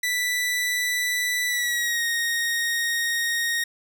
sawtooth tone with pitch glide, 1975.5 to 1864.6 Hz, B6 to A#6, 0 to 0 cents, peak -19 dBFS, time 0.03-3.64 s, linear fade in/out 5 ms, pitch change -100 cents, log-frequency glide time 1.47-2.04 s, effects none

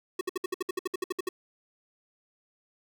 square tone bursts, 370 Hz, F#4, in tune, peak -28 dBFS, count 14, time 0.19-1.29 s, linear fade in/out 5 ms, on 21 ms, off 62 ms, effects none

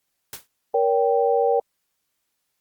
white noise with exponential decay, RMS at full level -30 dBFS, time 0.33-0.47 s, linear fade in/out 2 ms, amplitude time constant 30 ms
sine chord, G diminished, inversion first, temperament just, 470.4 / 564.5 / 784 Hz, Bb4 / Db5 / G5, +16 / +31 / 0 cents, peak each -19 / -23 / -22 dBFS, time 0.74-1.6 s, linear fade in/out 5 ms
effects white hiss -75 dBFS RMS until 2.6 s + Opus 48 kbps

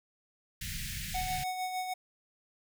pink band-stop noise, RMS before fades -38 dBFS, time 0.61-1.44 s, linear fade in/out 5 ms, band 200 to 1700 Hz, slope 48 dB/octave
square tone with tremolo, 740 Hz, F#5, in tune, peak -32 dBFS, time 1.14-1.94 s, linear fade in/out 10 ms, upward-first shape sine, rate 6.6 Hz, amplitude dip 45%
effects none

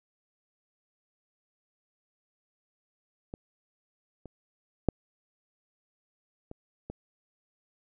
clicks, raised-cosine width 2 ms, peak -25 / -30 / -9 / -28 / -24 dBFS, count 5, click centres 3.339 / 4.257 / 4.887 / 6.514 / 6.9 s, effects none

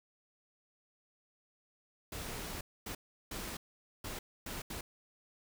pink noise bursts at uneven times, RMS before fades -42 dBFS, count 6, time 2.12-2.61 / 2.86-2.95 / 3.31-3.57 / 4.04-4.19 / 4.46-4.62 / 4.7-4.81 s, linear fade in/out 5 ms, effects none

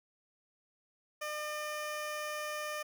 15% pulse tone, 603 Hz, D5, 46 cents sharp, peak -30 dBFS, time 1.21-2.83 s, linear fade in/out 10 ms, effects none

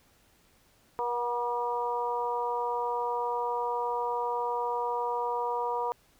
harmonic tone with a mistuned harmonic, 240 Hz, B3, 49 cents flat, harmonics 2 / 3 / 4 / 5, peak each -33 / -37 / -30 / -39 dBFS, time 0.99-5.92 s, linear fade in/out 0 ms, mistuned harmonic 3, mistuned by +19 cents, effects pink hiss -64 dBFS RMS until 6.19 s

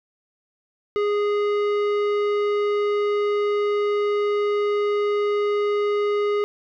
sine tone with tanh clipping, 413.1 Hz, G#4, 9 cents flat, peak -21 dBFS, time 0.96-6.44 s, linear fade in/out 0 ms, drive 14 dB, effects none

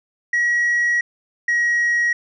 sine tone pair in turn, 1912 / 1899.9 Hz, A#6 / A#6, +43 / +32 cents, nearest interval unison, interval 11 cents, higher first, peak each -13 dBFS, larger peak neither, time 0.33-1.01 / 1.48-2.13 s, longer first, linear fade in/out 5 ms, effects tanh soft clip ceiling -14 dBFS

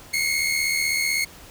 sawtooth tone pair together, 2129 / 2205 Hz, C7 / C#7, +30 / -10 cents, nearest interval minor second, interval 60 cents, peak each -21 / -20 dBFS, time 0.13-1.25 s, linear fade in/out 10 ms, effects pink hiss -45 dBFS RMS until 1.5 s

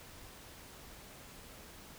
silence, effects pink hiss -53 dBFS RMS until 1.98 s

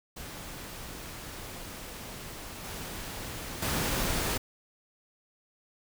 pink noise with level steps, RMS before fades -42 / -39 / -30 dBFS, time 0.16-4.38 s, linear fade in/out 10 ms, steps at 2.64 / 3.62 s, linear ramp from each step 5 ms, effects none

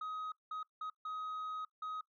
sine tone bursts at uneven times, 1261 Hz, D#6, 23 cents sharp, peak -36 dBFS, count 5, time 0.01-0.32 / 0.51-0.63 / 0.81-0.9 / 1.05-1.65 / 1.82-2.01 s, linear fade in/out 5 ms, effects noise-tail reverb RT60 0.1 s tail -21 dB re dry + tanh soft clip ceiling -38 dBFS

